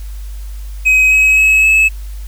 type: tone with pitch steps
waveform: triangle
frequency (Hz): 2531 / 2552 / 2572 / 2593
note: D#7 / D#7 / E7 / E7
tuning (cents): +29 / +43 / -43 / -29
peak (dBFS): -5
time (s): 0.85-1.89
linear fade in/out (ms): 20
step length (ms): 260
effects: added 50 Hz sine -23 dBFS peak until 2.27 s + white hiss -43 dBFS RMS until 2.27 s